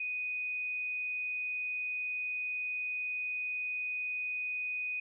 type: tone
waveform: sine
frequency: 2489 Hz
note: D#7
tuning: in tune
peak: -33 dBFS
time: 0-5 s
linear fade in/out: 5 ms
effects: none